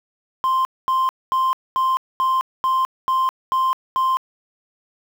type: tone bursts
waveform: sine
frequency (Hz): 1046.5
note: C6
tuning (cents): 0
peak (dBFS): -13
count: 9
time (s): 0.44-4.17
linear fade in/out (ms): 0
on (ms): 210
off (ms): 230
effects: tanh soft clip ceiling -15 dBFS + 7-bit